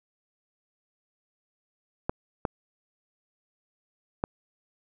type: clicks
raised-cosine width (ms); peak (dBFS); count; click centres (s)
1; -12; 3; 2.095 / 2.452 / 4.239
effects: none